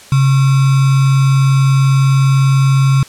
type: tone with sample-and-hold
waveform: sine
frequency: 135.3 Hz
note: C#3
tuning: 42 cents flat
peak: -7 dBFS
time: 0.12-3.03 s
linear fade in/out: 2 ms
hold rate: 1225 Hz
effects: white hiss -38 dBFS RMS until 3.08 s + low-pass 9000 Hz 12 dB/octave